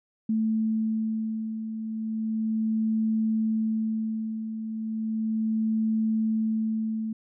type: beating tone pair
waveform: sine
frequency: 220 / 220.35 Hz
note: A3 / A3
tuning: 0 / +3 cents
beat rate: 0.35 Hz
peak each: -32 / -25 dBFS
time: 0.29-7.13 s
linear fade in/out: 5 ms
effects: none